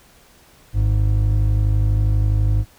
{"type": "tone pair together", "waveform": "triangle", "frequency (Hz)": [51.4, 103.6], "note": ["G#1", "G#2"], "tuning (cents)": [-17, -4], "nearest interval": "octave", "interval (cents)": 1213, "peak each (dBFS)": -15, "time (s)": [0.73, 2.65], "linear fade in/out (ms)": 50, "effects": ["pink hiss -51 dBFS RMS until 2.78 s"]}